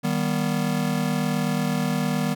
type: chord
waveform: square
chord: Eb augmented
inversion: none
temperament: just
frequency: 155.56 / 194.45 / 243.1 Hz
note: Eb3 / G3 / B3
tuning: 0 / -14 / -27 cents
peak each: -27 dBFS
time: 0.03-2.35 s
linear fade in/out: 20 ms
effects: none